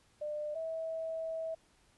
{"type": "tone pair in turn", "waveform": "sine", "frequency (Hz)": [599, 648.2], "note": ["D5", "E5"], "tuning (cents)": [34, -29], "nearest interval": "minor second", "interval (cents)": 137, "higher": "second", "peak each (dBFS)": [-35, -35], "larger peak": "neither", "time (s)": [[0.21, 0.55], [0.55, 1.55]], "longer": "second", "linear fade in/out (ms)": 10, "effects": ["pink hiss -68 dBFS RMS until 1.97 s", "resampled to 24000 Hz"]}